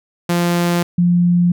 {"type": "tone pair in turn", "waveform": ["sawtooth", "sine"], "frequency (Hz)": [173.4, 175.21], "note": ["F3", "F3"], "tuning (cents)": [-12, 6], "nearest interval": "unison", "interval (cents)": 18, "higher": "second", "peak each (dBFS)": -10, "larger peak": "neither", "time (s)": [[0.29, 0.83], [0.98, 1.52]], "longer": "neither", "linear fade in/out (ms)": 5, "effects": []}